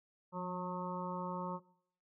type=harmonic tone with a mistuned harmonic; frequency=181.3 Hz; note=F#3; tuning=35 cents flat; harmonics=1 / 2 / 3 / 5 / 6 / 7; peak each=-41 / -49 / -44 / -42 / -46 / -50 dBFS; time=0.32-1.6 s; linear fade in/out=50 ms; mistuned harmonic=1; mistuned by=-39 cents; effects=noise-tail reverb RT60 0.6 s tail -19 dB re dry